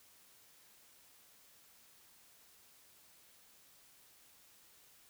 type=silence; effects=white hiss -64 dBFS RMS until 5.09 s